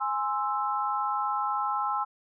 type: chord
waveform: sine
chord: Ab augmented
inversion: none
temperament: equal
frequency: 830.6 / 1046.5 / 1318.5 Hz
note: Ab5 / C6 / E6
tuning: 0 / 0 / 0 cents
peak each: -30 / -31 / -30 dBFS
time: 0-2.05 s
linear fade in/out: 20 ms
effects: none